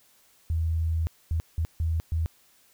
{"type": "tone bursts at uneven times", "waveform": "sine", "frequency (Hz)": 81.3, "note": "E2", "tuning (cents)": -23, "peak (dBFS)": -23, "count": 5, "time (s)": [[0.5, 1.07], [1.31, 1.4], [1.58, 1.65], [1.8, 2], [2.12, 2.26]], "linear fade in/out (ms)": 0, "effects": ["white hiss -61 dBFS RMS until 2.73 s"]}